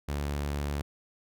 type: tone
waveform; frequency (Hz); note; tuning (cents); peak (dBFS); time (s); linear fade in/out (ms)
sawtooth; 72; D2; -34; -26; 0.08-0.82; 10
effects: none